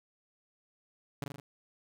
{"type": "tone with echo", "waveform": "sawtooth", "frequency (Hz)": 141, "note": "C#3", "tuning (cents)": 30, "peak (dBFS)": -30, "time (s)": [1.22, 1.24], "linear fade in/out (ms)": 2, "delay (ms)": 40, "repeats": 4, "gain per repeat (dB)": -3, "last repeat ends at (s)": 1.4, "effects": []}